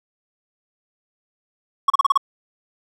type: tone bursts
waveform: triangle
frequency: 1108.7 Hz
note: C#6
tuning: in tune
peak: -9 dBFS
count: 6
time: 1.88-2.176 s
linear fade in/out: 5 ms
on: 21 ms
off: 34 ms
effects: none